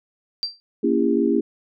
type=tone with exponential decay; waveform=sine; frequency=4699 Hz; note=D8; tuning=in tune; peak=-18 dBFS; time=0.43-0.6 s; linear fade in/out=0 ms; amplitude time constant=35 ms
type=chord; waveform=sine; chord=A# diminished seventh; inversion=none; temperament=just; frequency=233.1 / 279.7 / 335.6 / 402.8 Hz; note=A#3 / C#4 / E4 / G4; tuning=0 / +16 / +31 / +47 cents; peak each=-22 dBFS; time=0.83-1.41 s; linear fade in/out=10 ms
effects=none